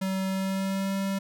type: tone with pitch glide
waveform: square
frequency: 190.6 to 194.94 Hz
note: G3 to G3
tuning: -48 to -9 cents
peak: -27 dBFS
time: 0.01-1.19 s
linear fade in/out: 10 ms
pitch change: +39 cents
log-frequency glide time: 0.26-0.95 s
effects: none